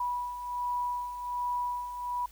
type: beating tone pair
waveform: sine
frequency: 978 / 979.3 Hz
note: B5 / B5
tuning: -17 / -15 cents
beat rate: 1.3 Hz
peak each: -38 / -31 dBFS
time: 0-2.26 s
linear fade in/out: 5 ms
effects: added 50 Hz sine -53 dBFS peak until 2.31 s + white hiss -58 dBFS RMS until 2.31 s